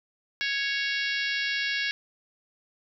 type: harmonic tone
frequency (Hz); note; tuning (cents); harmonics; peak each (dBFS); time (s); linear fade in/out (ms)
554.4; C#5; 0; 3 / 4 / 5 / 6 / 7 / 8 / 9 / 10; -30 / -32 / -34 / -36 / -37 / -38 / -39 / -40; 0.41-1.91; 0
effects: none